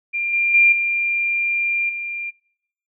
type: tone with level steps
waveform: sine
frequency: 2389 Hz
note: D7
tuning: 29 cents sharp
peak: -20 / -16 / -10 / -18 / -25 dBFS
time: 0.13-2.31 s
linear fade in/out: 20 ms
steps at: 0.33 / 0.54 / 0.72 / 1.89 s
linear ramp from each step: 5 ms
effects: noise-tail reverb RT60 0.8 s tail -26 dB re dry